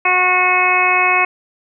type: harmonic tone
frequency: 364.8 Hz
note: F#4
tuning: 24 cents flat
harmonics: 1 / 2 / 3 / 4 / 5 / 6 / 7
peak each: -25 / -19 / -17 / -25 / -25 / -17 / -16 dBFS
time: 0.05-1.25 s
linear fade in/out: 5 ms
effects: none